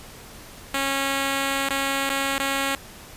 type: tone with dropouts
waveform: 5% pulse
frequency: 273.9 Hz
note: C#4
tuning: 21 cents flat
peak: -11 dBFS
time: 0.74-2.75 s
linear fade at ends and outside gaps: 1 ms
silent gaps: 1.689-1.704 / 2.093-2.101 / 2.381-2.398 s
effects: pink hiss -43 dBFS RMS until 3.16 s + resampled to 32000 Hz